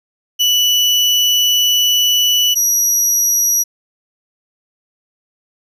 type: tone pair in turn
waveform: 35% pulse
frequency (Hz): 2960 / 5795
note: F#7 / F#8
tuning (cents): 0 / -37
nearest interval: octave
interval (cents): 1163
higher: second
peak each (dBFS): -9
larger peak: neither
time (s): 0.39-2.55 / 2.55-3.64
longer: first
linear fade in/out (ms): 20
effects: none